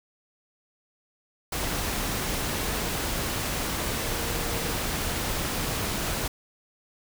sine tone in noise, 466.2 Hz, A#4, in tune, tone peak -39 dBFS, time 4.03-4.74 s, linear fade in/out 5 ms, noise pink, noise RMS -29 dBFS, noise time 1.52-6.28 s, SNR -13 dB, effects none

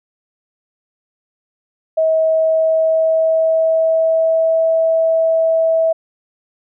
sine tone with pitch glide, 640 to 650.8 Hz, D#5 to E5, +49 to -22 cents, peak -11 dBFS, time 1.97-5.93 s, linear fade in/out 10 ms, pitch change +29 cents, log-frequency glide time 2.18-4.67 s, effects none

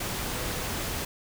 sine tone in noise, 501 Hz, B4, 25 cents sharp, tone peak -41 dBFS, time 0.35-0.67 s, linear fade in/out 5 ms, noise pink, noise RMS -32 dBFS, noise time 0-1.05 s, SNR -12 dB, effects none

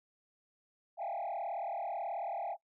sine tone with frequency modulation, 740 Hz, F#5, in tune, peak -33 dBFS, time 0.97-2.57 s, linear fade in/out 50 ms, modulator 38.4 Hz, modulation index 2.4, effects noise-tail reverb RT60 0.1 s tail -20 dB re dry + tanh soft clip ceiling -33 dBFS

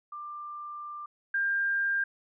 sine tone pair in turn, 1188 / 1598 Hz, D6 / G6, +20 / +33 cents, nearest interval perfect fourth, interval 513 cents, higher second, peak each -37 / -25 dBFS, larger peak second, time 0.12-1.06 / 1.34-2.04 s, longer first, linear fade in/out 5 ms, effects none

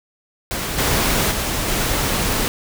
pink noise with level steps, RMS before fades -24 / -18 / -22 / -20 dBFS, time 0.51-2.48 s, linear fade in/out 0 ms, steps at 0.78 / 1.31 / 1.68 s, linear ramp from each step 5 ms, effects none

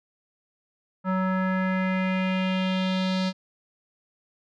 square tone with low-pass filter sweep, 187.1 Hz, F#3, 20 cents sharp, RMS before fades -25 dBFS, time 1.04-3.33 s, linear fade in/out 50 ms, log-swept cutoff 1300 to 4500 Hz, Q 2.9, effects none

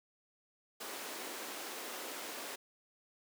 pink high-pass noise, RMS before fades -44 dBFS, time 0.8-2.56 s, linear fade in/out 10 ms, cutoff 300 Hz, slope 24 dB/octave, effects none

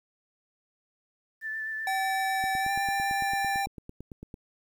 sine tone with vibrato, 1760 Hz, A6, in tune, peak -31 dBFS, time 1.41-3.65 s, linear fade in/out 50 ms, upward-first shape sine, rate 7.9 Hz, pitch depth 17 cents each way
square tone with pitch glide, 768 to 791.4 Hz, G5 to G5, -36 to +16 cents, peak -28 dBFS, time 1.87-3.66 s, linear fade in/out 2 ms, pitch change +52 cents, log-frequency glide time 2.59-2.72 s
click train, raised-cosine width 3 ms, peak -28 dBFS, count 18, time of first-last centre 2.44-4.342 s, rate 8.94 Hz
effects 10-bit

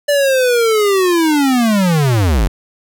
square linear sweep, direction down, 586 to 40.15 Hz, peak -11 dBFS, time 0.08-2.48 s, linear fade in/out 10 ms, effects none

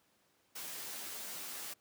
white noise with comb filter, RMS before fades -44 dBFS, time 0.55-1.74 s, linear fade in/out 10 ms, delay 12 ms, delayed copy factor +0.75, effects pink hiss -72 dBFS RMS until 1.8 s + high-pass 150 Hz 12 dB/octave

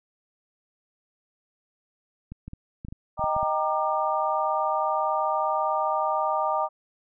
clicks, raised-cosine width 5 ms, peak -25 dBFS, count 10, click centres 2.32 / 2.48 / 2.534 / 2.849 / 2.885 / 2.925 / 3.194 / 3.241 / 3.365 / 3.43 s
sine chord, Eb major seventh, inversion none, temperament equal with one note detuned, 622.3 / 784 / 932.3 / 1197.3 Hz, Eb5 / G5 / Bb5 / D6, 0 / 0 / 0 / +33 cents, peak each -28 dBFS, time 3.17-6.69 s, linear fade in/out 50 ms
effects none

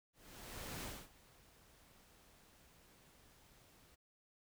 pink noise with ADSR envelope, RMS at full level -45 dBFS, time 0.13-3.96 s, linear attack 700 ms, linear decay 250 ms, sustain -21 dB, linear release 18 ms, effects none

